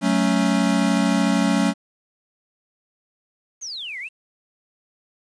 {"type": "chord", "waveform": "square", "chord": "F# minor", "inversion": "none", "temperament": "equal with one note detuned", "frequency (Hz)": [186.71, 220, 277.2], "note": ["F#3", "A3", "C#4"], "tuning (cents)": [16, 0, 0], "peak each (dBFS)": -22, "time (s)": [0.01, 1.74], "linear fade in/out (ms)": 50}
{"type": "exponential two-way sweep", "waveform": "sine", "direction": "down then up", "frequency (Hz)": [6650, 1924, 2801], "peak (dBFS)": -29, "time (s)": [3.61, 4.09], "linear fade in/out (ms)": 20, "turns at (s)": 3.99}
{"effects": ["resampled to 22050 Hz", "9-bit"]}